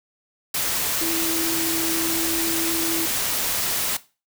sine tone in noise, 329.4 Hz, E4, 1 cent flat, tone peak -26 dBFS, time 1.01-3.06 s, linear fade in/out 5 ms, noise white, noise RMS -24 dBFS, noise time 0.54-3.97 s, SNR -5 dB, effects noise-tail reverb RT60 0.3 s tail -17 dB re dry

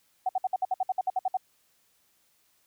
sine tone bursts, 750 Hz, F#5, 23 cents sharp, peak -23 dBFS, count 13, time 0.26-1.371 s, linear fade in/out 5 ms, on 31 ms, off 59 ms, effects white hiss -68 dBFS RMS until 2.66 s

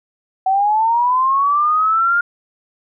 sine linear sweep, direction up, 750 to 1419 Hz, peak -12 dBFS, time 0.46-2.21 s, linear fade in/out 5 ms, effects none

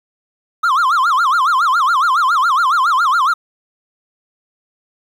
triangle tone with vibrato, 1197 Hz, D6, 33 cents sharp, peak -9 dBFS, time 0.63-3.34 s, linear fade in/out 10 ms, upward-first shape sine, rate 7.2 Hz, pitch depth 290 cents each way, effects 8-bit

